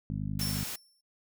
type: harmonic tone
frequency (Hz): 51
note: G#1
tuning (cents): -31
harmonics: 1 / 2 / 3 / 4 / 5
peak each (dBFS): -40 / -37 / -35 / -38 / -42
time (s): 0.1-0.64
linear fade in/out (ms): 0
type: noise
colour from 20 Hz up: white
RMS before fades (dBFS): -38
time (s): 0.39-0.76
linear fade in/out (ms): 5
type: tone with exponential decay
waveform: sawtooth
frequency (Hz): 5410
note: E8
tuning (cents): +44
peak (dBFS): -29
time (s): 0.41-1.01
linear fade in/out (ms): 5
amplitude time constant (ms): 130
effects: noise-tail reverb RT60 0.1 s tail -26 dB re dry